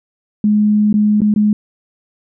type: tone with dropouts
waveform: sine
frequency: 210.1 Hz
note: G#3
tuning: 20 cents sharp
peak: -9 dBFS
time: 0.44-1.53 s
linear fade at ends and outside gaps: 2 ms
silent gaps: 0.928-0.94 / 1.206-1.217 / 1.34-1.361 s
effects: none